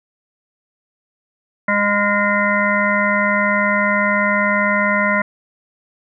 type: harmonic tone with a mistuned harmonic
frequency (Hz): 205.1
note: G#3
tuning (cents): -21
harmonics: 1 / 3 / 5 / 7 / 9 / 10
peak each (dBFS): -21 / -21 / -21 / -21 / -21 / -21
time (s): 1.68-5.22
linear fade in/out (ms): 5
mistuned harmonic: 7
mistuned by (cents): -22
effects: none